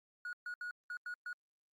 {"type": "tone bursts at uneven times", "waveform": "triangle", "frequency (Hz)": 1453, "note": "F#6", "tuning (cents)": -32, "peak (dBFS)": -37, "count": 6, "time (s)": [[0.25, 0.33], [0.46, 0.54], [0.61, 0.71], [0.9, 0.97], [1.06, 1.14], [1.26, 1.33]], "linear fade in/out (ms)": 2, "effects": ["tanh soft clip ceiling -34 dBFS", "Opus 48 kbps"]}